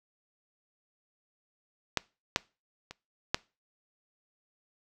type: clicks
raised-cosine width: 0.2 ms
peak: -8 / -6 / -25 / -7 dBFS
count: 4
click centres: 1.973 / 2.361 / 2.91 / 3.345 s
effects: noise-tail reverb RT60 0.3 s tail -23 dB re dry

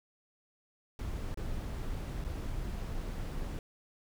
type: noise with dropouts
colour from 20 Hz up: brown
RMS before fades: -37 dBFS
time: 0.99-3.59 s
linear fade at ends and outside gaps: 1 ms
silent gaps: 1.344-1.373 / 2.241-2.247 s
effects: none

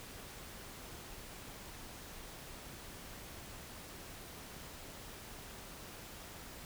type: silence
effects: pink hiss -50 dBFS RMS until 6.65 s

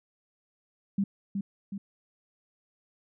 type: tone with echo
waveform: sine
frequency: 198 Hz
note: G3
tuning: 18 cents sharp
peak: -23 dBFS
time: 0.98-1.04 s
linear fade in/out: 5 ms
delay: 370 ms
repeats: 2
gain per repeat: -5 dB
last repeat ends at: 1.78 s
effects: none

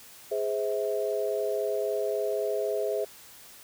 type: chord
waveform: sine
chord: Ab augmented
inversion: none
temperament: just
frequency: 415.3 / 519.1 / 648.9 Hz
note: Ab4 / C5 / E5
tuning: 0 / -14 / -27 cents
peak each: -29 / -32 / -31 dBFS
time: 0.31-3.05 s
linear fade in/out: 10 ms
effects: white hiss -50 dBFS RMS until 3.63 s

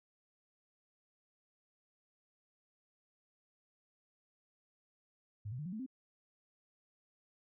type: tone with pitch steps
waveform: sine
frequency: 103.83 / 124.91 / 150.27 / 180.78 / 217.5 / 261.6 Hz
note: G#2 / B2 / D3 / F#3 / A3 / C4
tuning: 0 / +20 / +40 / -40 / -20 / 0 cents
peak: -39 dBFS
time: 5.45-5.864 s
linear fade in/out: 10 ms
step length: 69 ms
effects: none

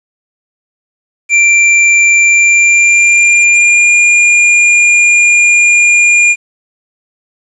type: tone with pitch glide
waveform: square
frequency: 2359 to 2414 Hz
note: D7 to D7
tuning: +7 to +47 cents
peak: -5 dBFS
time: 1.29-6.36 s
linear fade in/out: 50 ms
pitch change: +40 cents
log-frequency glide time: 2.22-3.92 s
effects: resampled to 22050 Hz + 7-bit

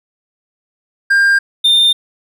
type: tone pair in turn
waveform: triangle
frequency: 1600 / 3613 Hz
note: G6 / A7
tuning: +35 / +45 cents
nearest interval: octave + major second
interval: 1410 cents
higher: second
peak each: -6 dBFS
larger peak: neither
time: 1.1-1.39 / 1.64-1.93 s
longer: neither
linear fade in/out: 10 ms
effects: none

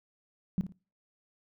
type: tone with echo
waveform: sine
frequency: 185 Hz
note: F#3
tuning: in tune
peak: -24 dBFS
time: 0.58-0.61 s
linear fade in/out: 0 ms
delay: 56 ms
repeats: 2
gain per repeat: -11 dB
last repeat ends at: 0.722 s
effects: noise-tail reverb RT60 0.4 s tail -26 dB re dry

